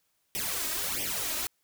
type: noise with flanger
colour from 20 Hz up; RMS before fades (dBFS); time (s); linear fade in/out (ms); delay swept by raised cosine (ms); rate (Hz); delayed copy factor
white; -32; 0.35-1.47; 0; 0.35 to 3.25; 1.5; +1
effects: white hiss -74 dBFS RMS until 1.63 s